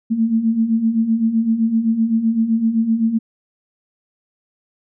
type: beating tone pair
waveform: sine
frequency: 220 / 227.8 Hz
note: A3 / A#3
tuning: 0 / -40 cents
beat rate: 7.8 Hz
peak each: -21 / -15 dBFS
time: 0.1-3.19 s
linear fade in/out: 20 ms
effects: none